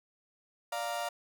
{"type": "chord", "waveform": "35% pulse", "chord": "Bb major", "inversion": "first", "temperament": "equal", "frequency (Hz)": [587.3, 698.5, 932.3], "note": ["D5", "F5", "Bb5"], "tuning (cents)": [0, 0, 0], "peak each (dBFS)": [-37, -34, -38], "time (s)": [0.72, 1.09], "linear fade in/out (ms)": 5, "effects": []}